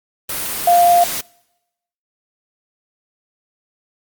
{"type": "tone in noise", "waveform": "sine", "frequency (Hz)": 698.5, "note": "F5", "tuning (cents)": 0, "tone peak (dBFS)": -8, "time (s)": [0.67, 1.04], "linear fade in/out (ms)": 5, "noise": "white", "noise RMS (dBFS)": -23, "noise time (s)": [0.29, 1.21], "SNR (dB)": 12, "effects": ["noise-tail reverb RT60 0.9 s tail -25 dB re dry", "Opus 32 kbps"]}